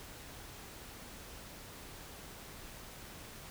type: silence
effects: pink hiss -50 dBFS RMS until 3.5 s